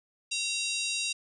harmonic tone with a mistuned harmonic, 950 Hz, A#5, 33 cents sharp, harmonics 3 / 4 / 5 / 6 / 7 / 8 / 9 / 10, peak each -33 / -35 / -37 / -39 / -40 / -41 / -42 / -43 dBFS, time 0.31-1.13 s, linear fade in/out 10 ms, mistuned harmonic 3, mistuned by -65 cents, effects none

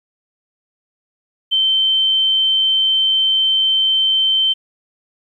sine tone, 3102 Hz, G7, 19 cents flat, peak -12 dBFS, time 1.51-4.54 s, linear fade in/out 20 ms, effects 9-bit

